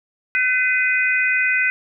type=tone cluster; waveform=sine; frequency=1516 / 2031 / 2492 Hz; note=F#6 / B6 / D#7; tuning=+42 / +48 / +2 cents; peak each=-20 dBFS; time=0.35-1.7 s; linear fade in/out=0 ms; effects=none